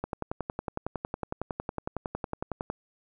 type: click train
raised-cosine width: 1 ms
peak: -17 dBFS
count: 30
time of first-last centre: 0.04-2.701 s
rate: 10.9 Hz
effects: none